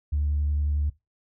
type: tone with vibrato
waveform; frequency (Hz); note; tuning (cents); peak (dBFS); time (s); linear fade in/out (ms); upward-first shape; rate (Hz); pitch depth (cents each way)
sine; 73.42; D2; 0; -21; 0.12-0.9; 10; square; 11; 11
effects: noise-tail reverb RT60 0.2 s tail -19 dB re dry + tanh soft clip ceiling -18 dBFS